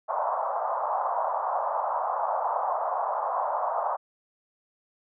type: band-pass noise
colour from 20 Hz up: white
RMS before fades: -28 dBFS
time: 0.08-3.97 s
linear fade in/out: 20 ms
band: 600 to 1100 Hz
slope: 48 dB/octave
effects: none